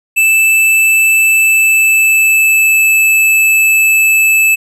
square tone with pitch glide, 2637 to 2620 Hz, E7 to E7, 0 to -11 cents, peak -7 dBFS, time 0.16-4.56 s, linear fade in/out 20 ms, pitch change -11 cents, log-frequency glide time 1.28-2.9 s, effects none

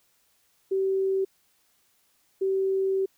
sine tone pair in turn, 384.7 / 384.7 Hz, G4 / G4, -33 / -33 cents, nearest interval unison, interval 0 cents, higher neither, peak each -22 dBFS, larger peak neither, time 0.71-1.25 / 2.41-3.06 s, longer second, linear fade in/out 10 ms, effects white hiss -67 dBFS RMS until 3.17 s

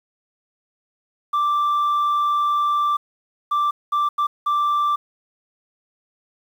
sine tone bursts at uneven times, 1174.7 Hz, D6, in tune, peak -14 dBFS, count 5, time 1.33-2.97 / 3.51-3.71 / 3.92-4.09 / 4.18-4.27 / 4.46-4.96 s, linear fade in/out 10 ms, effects tanh soft clip ceiling -16 dBFS + 8-bit

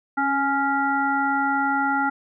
harmonic tone with a mistuned harmonic, 278.3 Hz, C#4, 7 cents sharp, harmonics 1 / 3 / 5 / 7, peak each -26 / -23 / -23 / -34 dBFS, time 0.17-2.1 s, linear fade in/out 10 ms, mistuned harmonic 1, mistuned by -22 cents, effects none

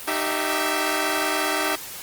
10% pulse tone cluster, 307 / 388.3 / 660 Hz, D#4 / G4 / E5, -23 / -16 / +2 cents, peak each -18 dBFS, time 0.07-1.76 s, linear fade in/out 10 ms, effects white hiss -36 dBFS RMS until 2.02 s + Opus 24 kbps

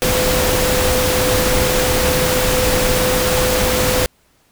sine tone in noise, 506 Hz, B4, 42 cents sharp, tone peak -18 dBFS, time 0.02-4.06 s, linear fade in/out 0 ms, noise pink, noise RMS -17 dBFS, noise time 0.02-4.06 s, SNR -4 dB, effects pink hiss -57 dBFS RMS until 4.51 s

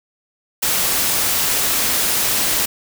white noise, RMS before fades -18 dBFS, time 0.62-2.66 s, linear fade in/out 10 ms, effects none

